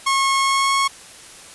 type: tone with pitch glide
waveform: sawtooth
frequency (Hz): 1088 to 1096.8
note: C#6 to C#6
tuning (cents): -33 to -19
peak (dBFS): -12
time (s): 0.06-0.88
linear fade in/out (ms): 10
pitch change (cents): +14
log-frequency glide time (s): 0.41-0.73
effects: white hiss -41 dBFS RMS until 1.54 s + resampled to 24000 Hz